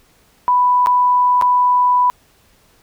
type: tone with dropouts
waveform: sine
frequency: 990 Hz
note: B5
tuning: 4 cents sharp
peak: -10 dBFS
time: 0.48-2.1 s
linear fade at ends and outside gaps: 0 ms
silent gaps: 0.861-0.87 / 1.413-1.422 s
effects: pink hiss -54 dBFS RMS until 2.82 s